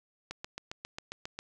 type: click train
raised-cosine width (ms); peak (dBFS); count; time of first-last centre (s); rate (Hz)
0.2; -21; 9; 0.31-1.39; 7.41
effects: none